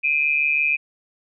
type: tone pair together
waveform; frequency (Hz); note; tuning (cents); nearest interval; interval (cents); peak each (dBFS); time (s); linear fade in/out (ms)
sine; 2397 / 2543; D7 / D#7; +35 / +37; minor second; 102; -20; 0.03-0.77; 20
effects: none